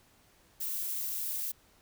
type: noise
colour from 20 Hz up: violet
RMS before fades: -35 dBFS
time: 0.6-1.52 s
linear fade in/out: 10 ms
effects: pink hiss -64 dBFS RMS until 1.81 s